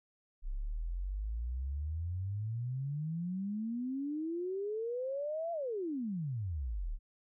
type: exponential two-way sweep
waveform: sine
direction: up then down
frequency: 31.81 to 689 to 31.81 Hz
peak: -34 dBFS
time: 0.42-6.99 s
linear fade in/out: 50 ms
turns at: 5.52 s
effects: none